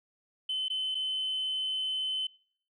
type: tone with dropouts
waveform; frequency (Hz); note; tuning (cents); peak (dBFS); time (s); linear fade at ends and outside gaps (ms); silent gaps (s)
sine; 3049; G7; -49; -28; 0.49-2.27; 5; 0.684-0.7 / 0.947-0.951
effects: noise-tail reverb RT60 0.6 s tail -26 dB re dry + tanh soft clip ceiling -26 dBFS